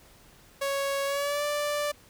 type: tone with pitch glide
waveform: sawtooth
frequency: 554.4 to 587.4 Hz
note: C#5 to D5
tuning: 0 to 0 cents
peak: -23 dBFS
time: 0.61-1.92 s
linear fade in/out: 10 ms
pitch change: +100 cents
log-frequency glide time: 1.05-1.44 s
effects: pink hiss -56 dBFS RMS until 2.09 s